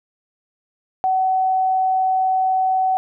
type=tone; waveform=sine; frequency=754 Hz; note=F#5; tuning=32 cents sharp; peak=-15 dBFS; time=1.04-2.97 s; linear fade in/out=0 ms; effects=none